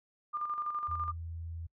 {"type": "tone with tremolo", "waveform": "sine", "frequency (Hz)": 1200, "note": "D6", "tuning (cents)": 37, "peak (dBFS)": -31, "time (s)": [0.33, 1.12], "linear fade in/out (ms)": 20, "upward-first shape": "square", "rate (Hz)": 12, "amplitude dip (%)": 50}
{"type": "tone", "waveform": "sine", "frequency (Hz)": 83, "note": "E2", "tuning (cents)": 12, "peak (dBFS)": -38, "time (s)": [0.88, 1.67], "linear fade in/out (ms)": 10}
{"effects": ["noise-tail reverb RT60 0.1 s tail -26 dB re dry"]}